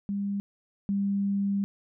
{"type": "tone pair in turn", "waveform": "sine", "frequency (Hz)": [200.4, 199.13], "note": ["G3", "G3"], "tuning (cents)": [38, 27], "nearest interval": "unison", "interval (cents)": 11, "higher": "first", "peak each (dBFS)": [-27, -24], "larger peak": "second", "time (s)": [[0.09, 0.4], [0.89, 1.64]], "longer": "second", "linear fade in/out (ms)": 0, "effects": []}